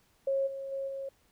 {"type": "tone with level steps", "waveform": "sine", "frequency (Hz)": 544, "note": "C#5", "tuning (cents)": -33, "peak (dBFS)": [-26, -36, -32, -35], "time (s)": [0.27, 1.09], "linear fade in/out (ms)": 5, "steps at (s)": [0.46, 0.71, 0.87], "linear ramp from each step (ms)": 20, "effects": ["pink hiss -68 dBFS RMS until 1.31 s"]}